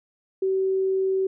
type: tone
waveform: sine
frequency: 381.8 Hz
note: G4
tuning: 46 cents flat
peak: -20 dBFS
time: 0.42-1.27 s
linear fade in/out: 5 ms
effects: none